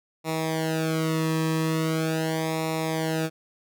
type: tone with flanger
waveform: sawtooth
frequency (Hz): 160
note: D#3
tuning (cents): +49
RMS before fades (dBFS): -26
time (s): 0.24-3.3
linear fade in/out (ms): 50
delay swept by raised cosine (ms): 0.64 to 1.38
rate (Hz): 0.41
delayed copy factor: -0.95
effects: none